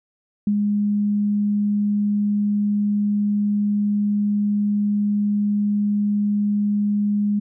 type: tone with ADSR envelope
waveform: sine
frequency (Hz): 206.1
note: G#3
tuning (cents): -13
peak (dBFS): -15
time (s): 0.47-7.4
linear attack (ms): 3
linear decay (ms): 62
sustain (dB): -2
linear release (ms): 15
effects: none